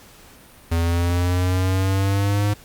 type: exponential sweep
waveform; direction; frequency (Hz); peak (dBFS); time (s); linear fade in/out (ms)
square; up; 83.1 to 103.83; -18; 0.71-2.54; 10
effects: pink hiss -47 dBFS RMS until 2.64 s + Opus 48 kbps